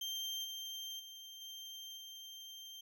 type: tone with level steps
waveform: 35% pulse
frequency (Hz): 3156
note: G7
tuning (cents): +11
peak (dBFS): -37 / -41 / -48 / -45 / -47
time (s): 0.01-2.81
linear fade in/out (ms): 5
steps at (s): 0.44 / 0.99 / 1.41 / 1.97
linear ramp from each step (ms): 10
effects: none